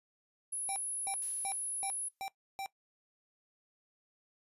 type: tone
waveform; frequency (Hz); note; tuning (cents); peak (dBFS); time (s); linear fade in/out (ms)
sine; 10548; E9; 0; -34; 0.52-2.09; 10
type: tone bursts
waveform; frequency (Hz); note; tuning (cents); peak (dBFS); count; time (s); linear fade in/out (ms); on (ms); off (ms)
square; 781; G5; -7; -38; 6; 0.69-2.66; 0; 70; 310
type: noise with exponential decay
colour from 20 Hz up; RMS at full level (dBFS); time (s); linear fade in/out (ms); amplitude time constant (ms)
blue; -49; 1.22-2.28; 0; 230
effects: noise-tail reverb RT60 0.1 s tail -18 dB re dry + resampled to 32000 Hz